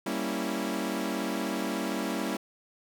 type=chord; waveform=sawtooth; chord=G diminished seventh; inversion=none; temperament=equal; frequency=196 / 233.1 / 277.2 / 329.6 Hz; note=G3 / Bb3 / Db4 / Fb4; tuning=0 / 0 / 0 / 0 cents; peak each=-31 dBFS; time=0.06-2.37 s; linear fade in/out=5 ms; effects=none